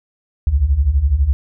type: beating tone pair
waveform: sine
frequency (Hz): 61.9 / 73.9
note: B1 / D2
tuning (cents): +5 / +11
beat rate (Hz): 12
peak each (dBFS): -17 / -13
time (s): 0.47-1.33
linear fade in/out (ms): 0
effects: none